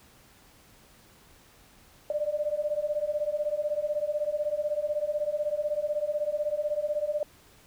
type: beating tone pair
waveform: sine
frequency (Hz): 587.3 / 603.3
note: D5 / D5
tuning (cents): 0 / +46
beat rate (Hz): 16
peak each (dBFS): -30 / -29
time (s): 2.1-7.23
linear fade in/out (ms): 2
effects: pink hiss -57 dBFS RMS until 7.66 s